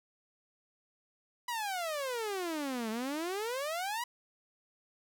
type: exponential two-way sweep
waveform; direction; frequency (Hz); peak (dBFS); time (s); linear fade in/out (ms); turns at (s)
sawtooth; down then up; 992 to 214.3 to 992; -30; 1.48-4.04; 5; 2.9
effects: none